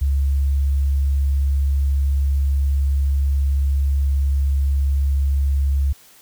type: tone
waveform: sine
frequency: 69.3 Hz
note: C#2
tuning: in tune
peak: -15 dBFS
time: 0.01-5.93 s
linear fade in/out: 10 ms
effects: white hiss -49 dBFS RMS until 6.21 s